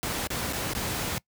pink noise with dropouts, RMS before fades -30 dBFS, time 0.03-1.18 s, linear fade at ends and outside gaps 0 ms, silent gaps 0.271-0.303 / 0.526-0.532 / 0.734-0.75 s, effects noise-tail reverb RT60 0.1 s tail -23 dB re dry + high-pass 60 Hz 12 dB/octave

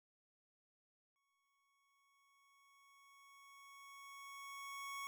25% pulse tone with exponential growth, 1108.7 Hz, C#6, in tune, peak -40 dBFS, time 1.16-5.07 s, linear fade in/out 0 ms, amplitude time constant 850 ms, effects none

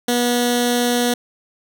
10% pulse tone with notch filter, 242.4 Hz, B3, 32 cents flat, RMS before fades -18 dBFS, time 0.08-1.14 s, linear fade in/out 5 ms, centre 1100 Hz, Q 0.83, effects none

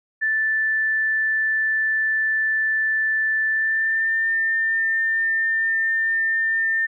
sine tone with pitch glide, 1760 to 1801.1 Hz, A6 to A6, 0 to +40 cents, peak -18 dBFS, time 0.21-6.87 s, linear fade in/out 20 ms, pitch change +40 cents, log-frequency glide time 3.49-4.17 s, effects none

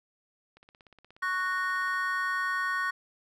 click train, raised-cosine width 0.3 ms, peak -38 dBFS, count 24, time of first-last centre 0.57-1.939 s, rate 16.8 Hz
triangle chord, F# major, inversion second, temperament just, 1110 / 1480 / 1850 Hz, C#6 / F#6 / A#6, +2 / 0 / -14 cents, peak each -30 dBFS, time 1.22-2.91 s, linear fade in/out 10 ms
effects none

